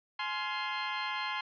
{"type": "chord", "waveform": "20% pulse", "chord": "F minor", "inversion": "first", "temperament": "equal with one note detuned", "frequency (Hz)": [844.2, 1046.5, 1396.9], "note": ["Ab5", "C6", "F6"], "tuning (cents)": [28, 0, 0], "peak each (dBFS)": [-33, -30, -36], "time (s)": [0.19, 1.41], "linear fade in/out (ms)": 5, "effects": ["resampled to 11025 Hz"]}